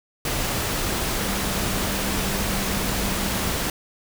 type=tone in noise; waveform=sine; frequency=196 Hz; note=G3; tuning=in tune; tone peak=-30 dBFS; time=1.18-3.5 s; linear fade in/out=2 ms; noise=pink; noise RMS=-25 dBFS; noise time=0.25-3.7 s; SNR=-8 dB; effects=none